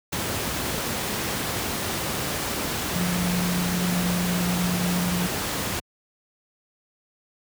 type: tone in noise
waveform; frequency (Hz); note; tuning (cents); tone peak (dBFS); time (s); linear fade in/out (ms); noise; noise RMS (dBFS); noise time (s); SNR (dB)
sine; 177.8; F3; +31; -23; 2.95-5.27; 10; pink; -27; 0.12-5.8; +1
effects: high-pass 80 Hz 12 dB/octave